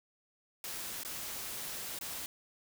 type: noise with dropouts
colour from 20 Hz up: white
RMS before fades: -41 dBFS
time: 0.64-2.26 s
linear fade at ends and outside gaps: 1 ms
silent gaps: 1.034-1.049 / 1.988-2.011 s
effects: none